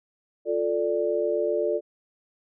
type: chord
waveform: sine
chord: D minor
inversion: first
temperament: just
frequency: 352.4 / 440.5 / 587.3 Hz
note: F4 / A4 / D5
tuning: +16 / +2 / 0 cents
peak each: -28 / -26 / -26 dBFS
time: 0.45-1.81 s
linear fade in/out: 50 ms
effects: none